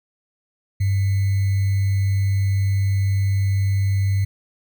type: tone with sample-and-hold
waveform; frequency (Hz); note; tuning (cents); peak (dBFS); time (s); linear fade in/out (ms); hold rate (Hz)
sine; 98; G2; 0; -16; 0.8-4.25; 10; 2100
effects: none